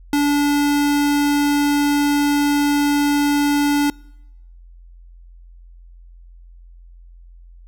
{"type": "tone", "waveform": "square", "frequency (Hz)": 289.1, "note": "D4", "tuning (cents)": -27, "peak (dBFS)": -15, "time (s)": [0.13, 3.9], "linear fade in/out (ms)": 2, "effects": ["noise-tail reverb RT60 0.9 s tail -26 dB re dry", "added 43 Hz sine -40 dBFS peak until 7.67 s"]}